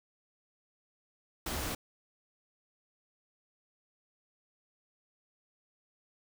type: noise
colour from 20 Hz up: pink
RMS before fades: -36 dBFS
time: 1.46-1.75 s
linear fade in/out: 5 ms
effects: none